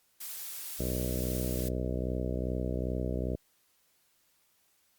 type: noise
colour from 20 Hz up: blue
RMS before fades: -40 dBFS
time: 0.2-1.69 s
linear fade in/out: 10 ms
type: harmonic tone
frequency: 62.5 Hz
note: B1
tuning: 21 cents sharp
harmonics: 1 / 2 / 3 / 4 / 5 / 6 / 7 / 8 / 9 / 10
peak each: -34 / -37 / -39 / -40 / -41 / -42 / -42 / -43 / -44 / -44 dBFS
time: 0.79-3.36 s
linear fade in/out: 10 ms
effects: white hiss -70 dBFS RMS until 4.98 s + Opus 48 kbps